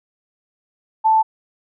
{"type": "tone", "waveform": "sine", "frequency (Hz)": 880, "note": "A5", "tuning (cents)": 0, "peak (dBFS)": -11, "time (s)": [1.04, 1.23], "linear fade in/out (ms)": 20, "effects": []}